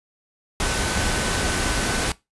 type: tone in noise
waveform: sine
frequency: 1513 Hz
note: F#6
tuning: 38 cents sharp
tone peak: -32 dBFS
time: 0.62-2.09 s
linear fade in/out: 2 ms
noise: pink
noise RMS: -23 dBFS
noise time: 0.6-2.12 s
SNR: -12 dB
effects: noise-tail reverb RT60 0.2 s tail -20 dB re dry + resampled to 24000 Hz